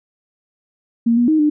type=tone with pitch steps; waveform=sine; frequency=232.5 / 240.5 / 312.3 / 299.6 Hz; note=A#3 / B3 / D#4 / D4; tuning=-4 / -46 / +7 / +35 cents; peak=-11 dBFS; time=1.06-1.5 s; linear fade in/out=10 ms; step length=110 ms; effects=none